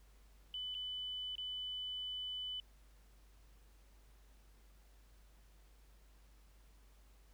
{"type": "tone with dropouts", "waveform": "sine", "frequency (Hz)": 3000, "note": "F#7", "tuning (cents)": 23, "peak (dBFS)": -40, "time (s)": [0.54, 2.6], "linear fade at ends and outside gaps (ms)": 1, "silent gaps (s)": [[0.744, 0.749], [1.354, 1.381]], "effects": ["added 50 Hz sine -61 dBFS peak until 7.33 s", "pink hiss -71 dBFS RMS until 7.33 s"]}